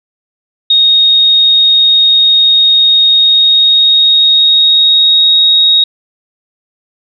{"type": "tone with pitch glide", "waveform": "sine", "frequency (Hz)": [3729, 3768], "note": ["A#7", "A#7"], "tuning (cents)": [0, 18], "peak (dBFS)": -4, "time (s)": [0.7, 5.84], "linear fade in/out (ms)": 5, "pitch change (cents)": 18, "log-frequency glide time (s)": [3.08, 5.38], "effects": []}